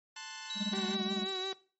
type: chord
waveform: 10% pulse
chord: F# diminished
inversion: first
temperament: equal with one note detuned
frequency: 880 / 1050.7 / 1480 Hz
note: A5 / C6 / F#6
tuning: 0 / +7 / 0 cents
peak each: -37 / -40 / -39 dBFS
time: 0.16-0.95 s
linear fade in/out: 5 ms
type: tone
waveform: sine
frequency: 3898 Hz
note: B7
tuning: 23 cents flat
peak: -36 dBFS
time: 0.5-1.52 s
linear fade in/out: 2 ms
type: tone with tremolo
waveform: triangle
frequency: 205.9 Hz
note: G#3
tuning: 15 cents flat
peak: -28 dBFS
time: 0.55-1.27 s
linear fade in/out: 50 ms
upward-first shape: sine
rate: 18 Hz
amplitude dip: 100%
type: tone with vibrato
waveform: sawtooth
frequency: 378.4 Hz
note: F#4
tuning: 39 cents sharp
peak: -33 dBFS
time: 0.73-1.53 s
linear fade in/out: 2 ms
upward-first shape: sine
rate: 5.7 Hz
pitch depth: 38 cents each way
effects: noise-tail reverb RT60 0.4 s tail -20 dB re dry + MP3 32 kbps